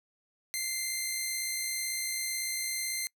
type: tone pair together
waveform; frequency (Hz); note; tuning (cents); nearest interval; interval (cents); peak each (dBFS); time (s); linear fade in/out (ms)
10% pulse; 2033 / 2091; B6 / C7; +50 / -2; unison; 48; -31 / -23; 0.54-3.07; 0
effects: noise-tail reverb RT60 0.1 s tail -24 dB re dry